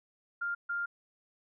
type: tone bursts at uneven times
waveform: sine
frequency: 1400 Hz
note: F6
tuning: 4 cents sharp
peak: -31 dBFS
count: 2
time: 0.41-0.55 / 0.69-0.86 s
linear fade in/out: 10 ms
effects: none